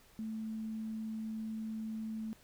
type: tone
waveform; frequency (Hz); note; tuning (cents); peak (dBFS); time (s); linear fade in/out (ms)
sine; 220; A3; 0; -37; 0.19-2.33; 0
effects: pink hiss -63 dBFS RMS until 2.43 s